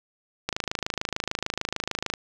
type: click train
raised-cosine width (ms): 0.2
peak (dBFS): -9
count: 45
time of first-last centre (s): 0.49-2.138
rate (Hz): 26.7
effects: none